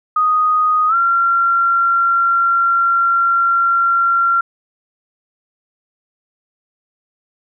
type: tone with pitch glide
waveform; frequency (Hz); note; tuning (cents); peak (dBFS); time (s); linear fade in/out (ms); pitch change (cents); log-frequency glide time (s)
sine; 1244.5 to 1372.9; D#6 to F6; 0 to -30; -11; 0.16-4.41; 5; +170; 0.88-0.95
effects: none